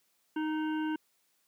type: harmonic tone with a mistuned harmonic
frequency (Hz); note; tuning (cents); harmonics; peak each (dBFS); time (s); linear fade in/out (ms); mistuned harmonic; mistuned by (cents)
311.1; D#4; 0; 1 / 3 / 5 / 7 / 9 / 10; -30 / -40 / -42 / -56 / -49 / -58; 0.36-0.96; 5; 5; -22
effects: white hiss -73 dBFS RMS until 1.47 s + high-pass 150 Hz 12 dB/octave